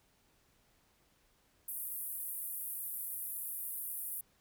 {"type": "band-pass noise", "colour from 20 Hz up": "white", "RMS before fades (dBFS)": -41, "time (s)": [1.68, 4.21], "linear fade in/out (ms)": 5, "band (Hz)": [10000, 16000], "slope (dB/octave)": 48, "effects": ["pink hiss -71 dBFS RMS until 4.4 s"]}